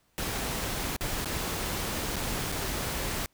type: noise with dropouts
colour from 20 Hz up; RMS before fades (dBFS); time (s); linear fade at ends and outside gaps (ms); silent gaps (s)
pink; -32; 0.18-3.26; 0; 0.964-1.009 / 1.246-1.257 / 2.159-2.165 / 2.518-2.523
effects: pink hiss -69 dBFS RMS until 3.33 s